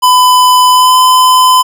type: tone with pitch glide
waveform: square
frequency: 1004 to 1016.3 Hz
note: B5 to B5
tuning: +28 to +49 cents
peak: -4 dBFS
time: 0.02-1.63 s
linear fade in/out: 20 ms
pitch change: +21 cents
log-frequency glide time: 0.7-0.96 s
effects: none